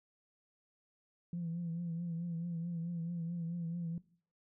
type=tone with vibrato; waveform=sine; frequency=169.4 Hz; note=E3; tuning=48 cents sharp; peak=-35 dBFS; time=1.33-3.98 s; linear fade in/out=2 ms; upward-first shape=triangle; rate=4.6 Hz; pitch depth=63 cents each way; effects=noise-tail reverb RT60 0.5 s tail -20 dB re dry + tanh soft clip ceiling -32 dBFS